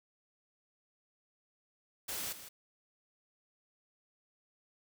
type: noise with echo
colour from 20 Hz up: white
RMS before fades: -39 dBFS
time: 2.08-2.33 s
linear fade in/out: 10 ms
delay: 160 ms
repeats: 1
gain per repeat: -11 dB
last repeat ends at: 2.49 s
effects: none